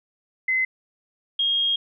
sine tone pair in turn, 2048 / 3251 Hz, C7 / G#7, -38 / -38 cents, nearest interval minor sixth, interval 800 cents, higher second, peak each -19 dBFS, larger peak neither, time 0.48-0.65 / 1.39-1.76 s, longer second, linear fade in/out 5 ms, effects none

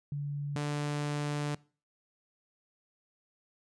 sine / sawtooth tone pair in turn, 143.8 / 146.82 Hz, D3 / D3, -36 / 0 cents, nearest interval unison, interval 36 cents, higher second, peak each -32 / -27 dBFS, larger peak second, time 0.12-0.56 / 0.56-1.55 s, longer second, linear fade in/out 2 ms, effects noise-tail reverb RT60 0.4 s tail -23 dB re dry + resampled to 22050 Hz

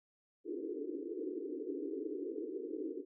pink band-pass noise, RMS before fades -41 dBFS, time 0.44-3.05 s, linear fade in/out 50 ms, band 280 to 460 Hz, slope 96 dB/octave, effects none

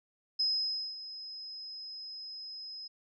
sine tone with ADSR envelope, 5090 Hz, D#8, 39 cents sharp, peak -26 dBFS, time 0.39-2.88 s, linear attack 11 ms, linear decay 550 ms, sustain -15 dB, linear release 12 ms, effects none

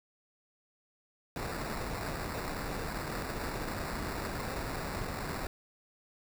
pink noise with sample-and-hold, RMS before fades -37 dBFS, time 1.36-5.47 s, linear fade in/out 2 ms, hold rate 3150 Hz, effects none

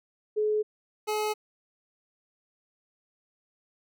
sine / 25% pulse tone pair in turn, 425.8 / 425.8 Hz, G#4 / G#4, +43 / +43 cents, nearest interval unison, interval 0 cents, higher neither, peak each -23 dBFS, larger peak neither, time 0.36-0.63 / 1.07-1.34 s, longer neither, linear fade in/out 20 ms, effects none

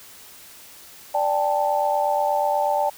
sine chord, D suspended fourth, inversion none, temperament equal with one note detuned, 587.3 / 791.7 / 880 Hz, D5 / G5 / A5, 0 / +17 / 0 cents, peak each -23 dBFS, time 1.14-2.9 s, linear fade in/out 10 ms, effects white hiss -45 dBFS RMS until 2.97 s

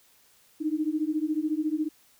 sine beating tone pair, 301.8 / 315.8 Hz, D4 / D#4, +47 / +26 cents, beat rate 14 Hz, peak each -28 / -28 dBFS, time 0.6-1.89 s, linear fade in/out 20 ms, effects white hiss -61 dBFS RMS until 2.19 s

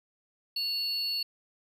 triangle tone pair together, 2780 / 4413 Hz, F7 / C#8, -9 / -9 cents, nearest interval minor sixth, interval 800 cents, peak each -37 / -28 dBFS, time 0.56-1.23 s, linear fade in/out 5 ms, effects none

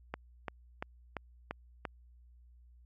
click train, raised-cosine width 0.5 ms, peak -21 dBFS, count 6, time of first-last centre 0.14-1.852 s, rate 2.92 Hz, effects added 60 Hz sine -56 dBFS peak until 2.85 s + MP3 64 kbps

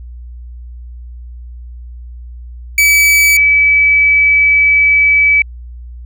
45% pulse / sine tone pair in turn, 2294 / 2294 Hz, D7 / D7, -41 / -41 cents, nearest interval unison, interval 0 cents, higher neither, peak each -6 dBFS, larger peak neither, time 2.78-3.37 / 3.37-5.42 s, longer second, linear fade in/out 2 ms, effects added 60 Hz sine -27 dBFS peak until 6.05 s

